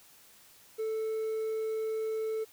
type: tone with hard clipping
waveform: triangle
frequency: 440 Hz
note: A4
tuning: in tune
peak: -31 dBFS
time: 0.78-2.45 s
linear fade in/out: 20 ms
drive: 5 dB
effects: white hiss -58 dBFS RMS until 2.52 s

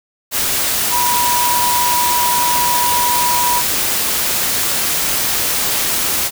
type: tone in noise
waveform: sine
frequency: 971 Hz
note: B5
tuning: 30 cents flat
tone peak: -15 dBFS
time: 0.9-3.63 s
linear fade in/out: 50 ms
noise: white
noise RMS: -17 dBFS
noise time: 0.31-6.31 s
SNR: -1 dB
effects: none

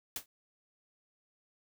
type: noise with exponential decay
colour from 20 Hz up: white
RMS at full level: -33 dBFS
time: 0.16-0.26 s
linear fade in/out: 2 ms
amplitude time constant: 21 ms
effects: none

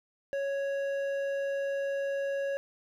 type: tone with hard clipping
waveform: sine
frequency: 554.4 Hz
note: C#5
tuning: in tune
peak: -31 dBFS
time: 0.33-2.57 s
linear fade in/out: 0 ms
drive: 8 dB
effects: none

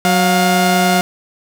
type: tone pair together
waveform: sawtooth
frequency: 184.6 / 708.3 Hz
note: F#3 / F5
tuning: -4 / +24 cents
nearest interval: octave + major seventh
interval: 2328 cents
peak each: -10 dBFS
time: 0.05-1.01 s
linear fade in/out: 0 ms
effects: none

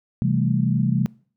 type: chord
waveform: sine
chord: A minor seventh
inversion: first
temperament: equal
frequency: 130.81 / 164.81 / 196 / 220 Hz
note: C3 / E3 / G3 / A3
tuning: 0 / 0 / 0 / 0 cents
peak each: -21 / -24 / -24 / -25 dBFS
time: 0.22-1.06 s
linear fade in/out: 0 ms
effects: noise-tail reverb RT60 0.5 s tail -25 dB re dry

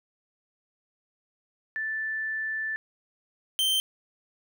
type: tone pair in turn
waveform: sine / 45% pulse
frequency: 1760 / 3122 Hz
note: A6 / G7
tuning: 0 / -8 cents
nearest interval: minor seventh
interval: 992 cents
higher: second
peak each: -28 / -22 dBFS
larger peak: second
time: 1.76-2.76 / 3.59-3.8 s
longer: first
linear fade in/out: 0 ms
effects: none

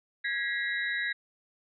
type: tone cluster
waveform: sine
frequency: 1651 / 1925 / 2115 / 3847 Hz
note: G#6 / B6 / C7 / B7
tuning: -11 / -45 / +18 / -46 cents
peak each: -32 / -32 / -39 / -39 dBFS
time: 0.24-1.13 s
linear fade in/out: 10 ms
effects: none

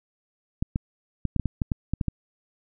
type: clicks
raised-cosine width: 5 ms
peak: -12 dBFS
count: 11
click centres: 0.625 / 0.759 / 1.253 / 1.363 / 1.397 / 1.457 / 1.618 / 1.718 / 1.936 / 2.012 / 2.083 s
effects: none

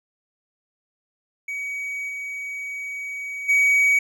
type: tone with level steps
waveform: triangle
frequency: 2262 Hz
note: C#7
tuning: 34 cents sharp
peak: -25 / -27 / -13 dBFS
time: 1.48-3.99 s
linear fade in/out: 5 ms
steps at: 2.08 / 3.48 s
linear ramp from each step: 20 ms
effects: none

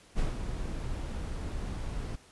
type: noise with ADSR envelope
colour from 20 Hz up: brown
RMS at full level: -28 dBFS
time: 0.15-2.16 s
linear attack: 39 ms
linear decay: 150 ms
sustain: -7 dB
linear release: 11 ms
effects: pink hiss -58 dBFS RMS until 2.31 s + resampled to 24000 Hz

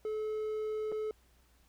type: tone with dropouts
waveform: triangle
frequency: 431.1 Hz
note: A4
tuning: 35 cents flat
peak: -31 dBFS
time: 0.05-1.11 s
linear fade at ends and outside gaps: 1 ms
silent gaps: 0.918-0.923 s
effects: added 60 Hz sine -65 dBFS peak until 1.68 s + pink hiss -69 dBFS RMS until 1.68 s

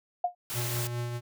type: tone with exponential decay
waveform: sine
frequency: 711 Hz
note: F5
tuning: 31 cents sharp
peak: -20 dBFS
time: 0.24-0.35 s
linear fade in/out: 5 ms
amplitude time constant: 22 ms
type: noise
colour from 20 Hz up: white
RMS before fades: -35 dBFS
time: 0.5-0.87 s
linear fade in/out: 0 ms
type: tone with tremolo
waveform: square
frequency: 120.1 Hz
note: B2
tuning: 48 cents flat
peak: -30 dBFS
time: 0.53-1.21 s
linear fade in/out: 50 ms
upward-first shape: triangle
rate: 4.8 Hz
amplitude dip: 40%
effects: none

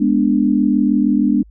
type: chord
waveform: sine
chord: G# diminished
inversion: none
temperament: equal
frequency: 207.7 / 246.9 / 293.7 Hz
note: G#3 / B3 / D4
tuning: 0 / 0 / 0 cents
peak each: -16 dBFS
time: 0-1.43 s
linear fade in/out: 10 ms
effects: added 52 Hz sine -41 dBFS peak until 1.5 s

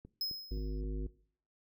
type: click train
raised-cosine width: 3 ms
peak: -37 dBFS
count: 4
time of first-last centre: 0.05-0.837 s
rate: 3.81 Hz
type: tone with exponential decay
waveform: square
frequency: 5120 Hz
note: D#8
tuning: 49 cents sharp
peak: -32 dBFS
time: 0.21-0.81 s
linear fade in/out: 2 ms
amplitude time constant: 130 ms
type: harmonic tone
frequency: 51.7 Hz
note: G#1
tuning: 7 cents flat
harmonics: 1 / 3 / 5 / 7 / 9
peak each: -34 / -46 / -46 / -47 / -53 dBFS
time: 0.51-1.07 s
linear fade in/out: 5 ms
effects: noise-tail reverb RT60 0.5 s tail -19 dB re dry

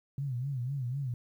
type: tone with vibrato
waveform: sine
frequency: 130.9 Hz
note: C3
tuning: 1 cent sharp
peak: -31 dBFS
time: 0.18-1.14 s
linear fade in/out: 2 ms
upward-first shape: sine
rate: 4 Hz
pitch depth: 150 cents each way
effects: 11-bit

